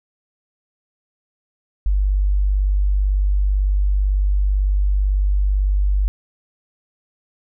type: tone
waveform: sine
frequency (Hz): 49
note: G1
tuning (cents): 0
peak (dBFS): -14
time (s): 1.86-6.08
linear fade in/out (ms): 0
effects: none